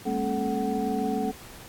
sine tone cluster, 203 / 229.8 / 271.2 / 434.7 / 748 Hz, G#3 / A#3 / C#4 / A4 / F#5, -39 / -25 / -38 / -21 / +19 cents, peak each -31 dBFS, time 0.05-1.32 s, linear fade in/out 20 ms, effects pink hiss -46 dBFS RMS until 1.68 s + AAC 64 kbps

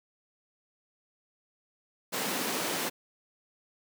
pink high-pass noise, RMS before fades -32 dBFS, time 2.12-2.9 s, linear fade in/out 20 ms, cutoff 200 Hz, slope 24 dB/octave, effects none

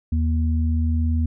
sine tone pair together, 79.47 / 237.9 Hz, D#2 / A#3, +37 / +35 cents, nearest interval octave + perfect fifth, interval 1898 cents, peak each -18 / -26 dBFS, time 0.12-1.26 s, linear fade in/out 5 ms, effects none

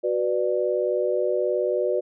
sine chord, B minor, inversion second, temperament just, 370.4 / 493.9 / 592.7 Hz, F#4 / B4 / D5, +2 / 0 / +16 cents, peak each -25 dBFS, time 0.03-2.01 s, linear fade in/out 20 ms, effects none

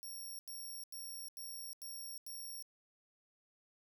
5% pulse tone bursts, 5560 Hz, F8, 9 cents flat, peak -39 dBFS, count 6, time 0.03-2.625 s, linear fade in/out 0 ms, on 360 ms, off 87 ms, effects none

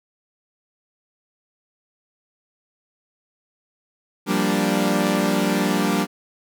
sawtooth chord, G minor seventh, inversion third, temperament equal, 174.61 / 196 / 233.1 / 293.7 Hz, F3 / G3 / Bb3 / D4, 0 / 0 / 0 / 0 cents, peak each -22 / -18 / -21 / -20 dBFS, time 4.26-6.07 s, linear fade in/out 50 ms, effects none

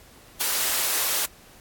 white high-pass noise, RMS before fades -24 dBFS, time 0.4-1.26 s, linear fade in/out 10 ms, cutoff 420 Hz, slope 12 dB/octave, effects pink hiss -51 dBFS RMS until 1.6 s + AAC 64 kbps

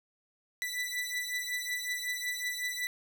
sawtooth beating tone pair, 1976 / 1981.4 Hz, B6 / B6, 0 / +5 cents, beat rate 5.4 Hz, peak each -32 / -33 dBFS, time 0.62-2.87 s, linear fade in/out 0 ms, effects none

